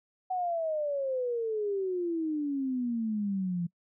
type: exponential sweep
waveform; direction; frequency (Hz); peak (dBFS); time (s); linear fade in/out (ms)
sine; down; 752 to 169.3; -28; 0.3-3.67; 10
effects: noise-tail reverb RT60 0.1 s tail -24 dB re dry